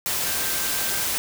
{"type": "tone in noise", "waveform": "sine", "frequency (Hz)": 1568, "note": "G6", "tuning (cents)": 0, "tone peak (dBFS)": -36, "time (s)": [0.26, 1.04], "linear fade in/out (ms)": 0, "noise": "white", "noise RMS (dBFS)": -25, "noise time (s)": [0.06, 1.18], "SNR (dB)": -14, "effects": []}